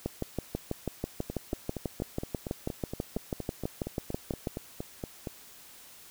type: two click trains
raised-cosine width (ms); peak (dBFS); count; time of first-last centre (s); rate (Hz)
2; -21 / -17; 18 / 28; 1.3-5.272 / 0.06-4.472; 4.28 / 6.12
effects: white hiss -52 dBFS RMS until 6.1 s